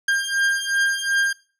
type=beating tone pair; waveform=40% pulse; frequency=1600 / 1602.7 Hz; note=G6 / G6; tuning=+35 / +38 cents; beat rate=2.7 Hz; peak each=-21 / -21 dBFS; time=0.08-1.33 s; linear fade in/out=5 ms; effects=noise-tail reverb RT60 0.4 s tail -21 dB re dry + low-pass 10000 Hz 12 dB/octave